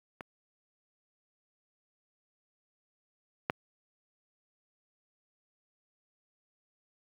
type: clicks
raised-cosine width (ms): 0.5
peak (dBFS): -25 / -13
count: 2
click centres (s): 0.208 / 3.499
effects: high-pass 100 Hz 12 dB/octave + 9-bit